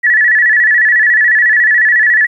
sine tone with vibrato, 1824 Hz, A#6, 38 cents flat, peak -6 dBFS, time 0.03-2.27 s, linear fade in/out 20 ms, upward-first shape square, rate 14 Hz, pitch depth 87 cents each way, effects 8-bit

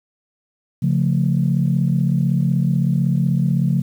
sine chord, Db augmented, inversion none, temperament equal, 138.59 / 174.61 / 220 Hz, Db3 / F3 / A3, 0 / 0 / 0 cents, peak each -17 / -18 / -23 dBFS, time 0.82-3.82 s, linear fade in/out 10 ms, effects tanh soft clip ceiling -6 dBFS + 8-bit

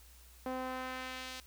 sawtooth tone with band-pass filter sweep, 257.4 Hz, C4, 28 cents flat, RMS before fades -41 dBFS, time 0.46-1.4 s, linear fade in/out 2 ms, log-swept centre 630 to 4500 Hz, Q 0.87, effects added 60 Hz sine -57 dBFS peak until 1.46 s + white hiss -61 dBFS RMS until 1.46 s

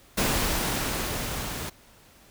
pink noise with level ramp, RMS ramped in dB -24 to -34 dBFS, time 0.17-1.7 s, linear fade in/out 10 ms, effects pink hiss -55 dBFS RMS until 2.3 s

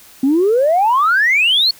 sine exponential sweep, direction up, 256.6 to 4458 Hz, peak -9 dBFS, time 0.23-1.71 s, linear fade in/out 5 ms, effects tanh soft clip ceiling -6 dBFS + white hiss -43 dBFS RMS until 1.79 s

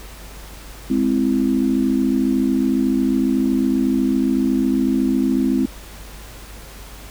sine chord, Ab augmented, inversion none, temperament equal, 207.7 / 261.6 / 329.6 Hz, Ab3 / C4 / E4, 0 / 0 / 0 cents, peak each -21 / -17 / -22 dBFS, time 0.9-5.66 s, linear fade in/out 5 ms, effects added 50 Hz sine -37 dBFS peak until 7.1 s + pink hiss -40 dBFS RMS until 7.1 s

